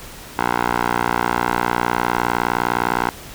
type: tone with band-pass filter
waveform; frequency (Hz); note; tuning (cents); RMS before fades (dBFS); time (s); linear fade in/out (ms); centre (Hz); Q
10% pulse; 59.7; A#1; +42; -20; 0.39-3.09; 0; 1100; 1.6
effects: pink hiss -37 dBFS RMS until 3.34 s